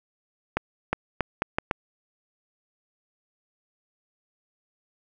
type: accelerating click train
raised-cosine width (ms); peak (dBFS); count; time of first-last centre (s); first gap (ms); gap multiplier
0.5; -8; 6; 0.57-1.712; 360; 0.77
effects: none